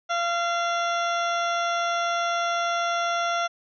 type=harmonic tone with a mistuned harmonic; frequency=687 Hz; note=F5; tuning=29 cents flat; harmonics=1 / 2 / 3 / 4 / 5 / 6 / 8 / 9; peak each=-26 / -26 / -36 / -38 / -35 / -46 / -40 / -44 dBFS; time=0.09-3.48 s; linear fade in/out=20 ms; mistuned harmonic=8; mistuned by=+37 cents; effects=none